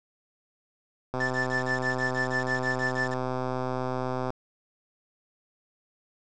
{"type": "click train", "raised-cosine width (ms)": 1, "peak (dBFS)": -17, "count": 406, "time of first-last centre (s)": [1.14, 4.304], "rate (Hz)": 128}
{"type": "tone with tremolo", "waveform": "triangle", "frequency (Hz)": 1760, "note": "A6", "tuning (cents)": 0, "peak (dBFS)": -23, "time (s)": [1.2, 3.14], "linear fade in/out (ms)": 5, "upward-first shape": "sine", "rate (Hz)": 6.2, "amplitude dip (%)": 100}
{"effects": ["resampled to 16000 Hz", "7-bit"]}